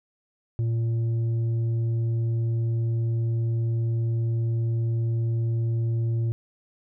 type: tone with tanh clipping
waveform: sine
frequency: 115 Hz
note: A#2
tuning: 23 cents flat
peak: -23 dBFS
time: 0.59-6.32 s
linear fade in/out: 0 ms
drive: 5 dB
effects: none